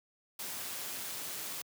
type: noise with amplitude modulation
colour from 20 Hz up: white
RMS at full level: -39 dBFS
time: 0.39-1.62 s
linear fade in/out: 5 ms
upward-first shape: sine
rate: 181 Hz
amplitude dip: 30%
effects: high-pass 100 Hz 12 dB/octave